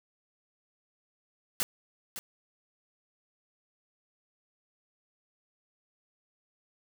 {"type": "noise with echo", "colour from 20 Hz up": "white", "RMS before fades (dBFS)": -29, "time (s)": [1.6, 1.63], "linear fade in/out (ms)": 0, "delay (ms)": 560, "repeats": 1, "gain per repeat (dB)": -10, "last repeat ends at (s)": 2.19, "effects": []}